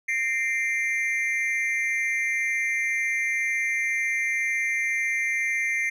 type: tone with amplitude modulation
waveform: triangle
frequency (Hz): 2093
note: C7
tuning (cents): 0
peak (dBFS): -17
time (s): 0.08-5.9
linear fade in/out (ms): 10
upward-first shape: sine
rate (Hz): 258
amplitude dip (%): 100
effects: none